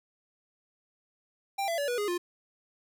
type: tone with pitch steps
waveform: square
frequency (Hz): 790 / 672 / 571.7 / 486.3 / 413.7 / 351.9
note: G5 / E5 / D5 / B4 / G#4 / F4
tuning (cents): +13 / +33 / -47 / -27 / -7 / +13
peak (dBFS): -29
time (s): 1.58-2.18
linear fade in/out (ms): 10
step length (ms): 100
effects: none